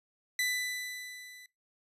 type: tone with level ramp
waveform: sawtooth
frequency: 1993 Hz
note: B6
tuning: 15 cents sharp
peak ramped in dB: -24 to -47 dBFS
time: 0.39-1.46 s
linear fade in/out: 2 ms
effects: noise-tail reverb RT60 0.2 s tail -21 dB re dry + resampled to 32000 Hz